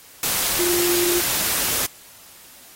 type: tone in noise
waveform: sine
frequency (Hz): 349.7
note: F4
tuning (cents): +2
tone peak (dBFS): -21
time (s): 0.59-1.2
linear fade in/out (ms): 2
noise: white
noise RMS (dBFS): -22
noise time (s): 0.23-1.86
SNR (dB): -2
effects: white hiss -46 dBFS RMS until 2.75 s + AAC 48 kbps